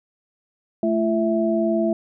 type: tone cluster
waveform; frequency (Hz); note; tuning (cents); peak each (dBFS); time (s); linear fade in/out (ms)
sine; 219.4 / 339.7 / 658; A3 / F4 / E5; -5 / -48 / -3; -22; 0.83-1.93; 2
effects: none